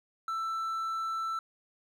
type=tone; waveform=triangle; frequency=1329 Hz; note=E6; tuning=14 cents sharp; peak=-29 dBFS; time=0.28-1.39 s; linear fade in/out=2 ms; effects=none